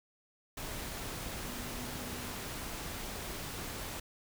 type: tone in noise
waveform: sine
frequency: 246.9 Hz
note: B3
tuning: in tune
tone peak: -47 dBFS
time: 1.44-2.32 s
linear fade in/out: 5 ms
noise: pink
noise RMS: -41 dBFS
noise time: 0.57-4 s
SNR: -9 dB
effects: none